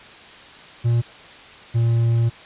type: tone pair in turn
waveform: triangle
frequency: 118 / 116.31 Hz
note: A#2 / A#2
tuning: +22 / -3 cents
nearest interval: unison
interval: 25 cents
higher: first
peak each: -13 dBFS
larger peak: neither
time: 0.84-1.02 / 1.74-2.3 s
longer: second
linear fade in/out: 20 ms
effects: white hiss -42 dBFS RMS until 2.45 s + resampled to 8000 Hz